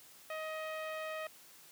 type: tone with low-pass filter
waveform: sawtooth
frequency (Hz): 629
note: D#5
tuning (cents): +19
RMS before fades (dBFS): -41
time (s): 0.3-1.27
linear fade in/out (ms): 2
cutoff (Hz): 2500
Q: 1.6
effects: white hiss -58 dBFS RMS until 1.71 s + high-pass 100 Hz 12 dB/octave